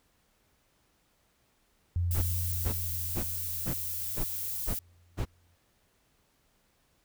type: tone with exponential decay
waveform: sine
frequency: 87.31 Hz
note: F2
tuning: in tune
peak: -25 dBFS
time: 1.96-5.55 s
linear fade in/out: 0 ms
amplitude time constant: 780 ms
type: noise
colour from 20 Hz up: violet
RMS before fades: -35 dBFS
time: 2.11-4.79 s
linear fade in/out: 2 ms
type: noise bursts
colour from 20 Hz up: brown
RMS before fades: -31 dBFS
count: 7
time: 2.14-5.255 s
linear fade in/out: 20 ms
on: 85 ms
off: 420 ms
effects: pink hiss -70 dBFS RMS until 7.04 s